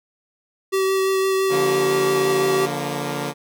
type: tone with vibrato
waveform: square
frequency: 383.5 Hz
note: G4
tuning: 38 cents flat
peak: -18 dBFS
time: 0.72-2.67 s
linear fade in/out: 20 ms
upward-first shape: sine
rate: 5.9 Hz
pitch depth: 10 cents each way
type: chord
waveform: 10% pulse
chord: Bb major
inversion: first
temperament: equal with one note detuned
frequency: 144.06 / 174.61 / 233.1 Hz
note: D3 / F3 / Bb3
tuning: -33 / 0 / 0 cents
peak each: -18 / -22 / -21 dBFS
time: 1.49-3.34 s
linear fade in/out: 50 ms
effects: none